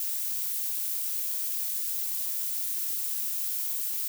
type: noise with amplitude modulation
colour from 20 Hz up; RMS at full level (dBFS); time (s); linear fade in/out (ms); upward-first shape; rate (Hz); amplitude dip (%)
violet; -29; 0-4.08; 2; sine; 257; 40
effects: none